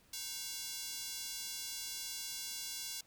square tone with high-pass filter, 310.6 Hz, D#4, 3 cents flat, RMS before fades -43 dBFS, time 0.13-3.01 s, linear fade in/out 5 ms, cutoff 4700 Hz, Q 1.2, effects pink hiss -67 dBFS RMS until 3.06 s

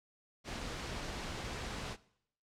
pink noise, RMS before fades -41 dBFS, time 0.44-1.97 s, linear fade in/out 50 ms, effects noise-tail reverb RT60 0.7 s tail -20 dB re dry + low-pass 6000 Hz 12 dB/octave

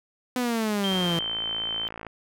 sawtooth exponential sweep, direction down, 253.4 to 164.81 Hz, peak -20 dBFS, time 0.36-1.19 s, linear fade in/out 2 ms
sine tone with pitch glide, 3169 to 3097 Hz, G7 to G7, +18 to -22 cents, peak -27 dBFS, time 0.84-1.88 s, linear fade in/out 0 ms, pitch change -40 cents, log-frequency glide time 1.02-1.34 s
click train, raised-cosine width 0.5 ms, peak -22 dBFS, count 65, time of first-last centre 0.92-2.067 s, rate 55.8 Hz
effects none

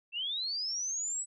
sine linear sweep, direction up, 2637 to 7980 Hz, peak -32 dBFS, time 0.12-1.26 s, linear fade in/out 50 ms, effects none

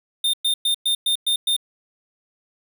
square tone bursts, 3627 Hz, A#7, 48 cents flat, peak -18 dBFS, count 7, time 0.24-1.565 s, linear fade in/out 5 ms, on 95 ms, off 110 ms, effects none

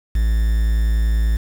triangle tone with quantisation, 55.2 Hz, A1, 6 cents sharp, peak -12 dBFS, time 0.15-1.37 s, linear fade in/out 5 ms, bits 6, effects none

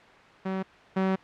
sawtooth tone pair in turn, 190 / 190 Hz, F#3 / F#3, +46 / +46 cents, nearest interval unison, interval 0 cents, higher neither, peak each -24 / -19 dBFS, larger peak second, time 0.45-0.63 / 0.96-1.16 s, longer second, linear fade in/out 10 ms, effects white hiss -51 dBFS RMS until 1.23 s + low-pass 2000 Hz 12 dB/octave

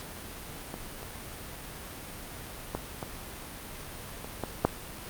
clicks, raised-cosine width 1 ms, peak -21 / -27 / -16 / -20 / -25 / -16 / -7 dBFS, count 7, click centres 0.741 / 1.03 / 2.75 / 3.028 / 4.245 / 4.437 / 4.65 s, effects pink hiss -42 dBFS RMS until 5.09 s + Opus 48 kbps

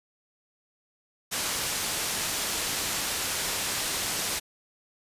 white low-pass noise, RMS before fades -30 dBFS, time 1.31-4.4 s, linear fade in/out 20 ms, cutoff 9600 Hz, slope 12 dB/octave, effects resampled to 32000 Hz

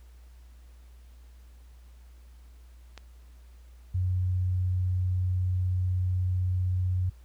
click, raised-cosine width 0.2 ms, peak -25 dBFS, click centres 2.977 s
sine tone, 91.6 Hz, F#2, 17 cents flat, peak -24 dBFS, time 3.94-7.1 s, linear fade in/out 10 ms
effects added 60 Hz sine -48 dBFS peak until 7.24 s + pink hiss -65 dBFS RMS until 7.24 s

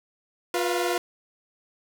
sawtooth tone cluster, 354.1 / 488.1 / 688 Hz, F4 / B4 / F5, +24 / -20 / -26 cents, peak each -22 / -25 / -27 dBFS, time 0.54-0.98 s, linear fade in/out 2 ms, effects none

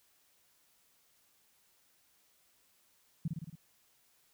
sine tone with echo, 160.6 Hz, E3, 45 cents flat, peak -30 dBFS, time 3.25-3.28 s, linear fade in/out 5 ms, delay 55 ms, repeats 5, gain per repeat -3 dB, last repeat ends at 3.555 s, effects white hiss -70 dBFS RMS until 4.33 s

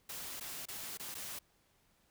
white noise with dropouts, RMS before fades -44 dBFS, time 0.09-1.39 s, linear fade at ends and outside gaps 5 ms, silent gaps 0.399-0.408 / 0.656-0.684 / 0.974-0.996 / 1.144-1.15 s, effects pink hiss -72 dBFS RMS until 2.1 s

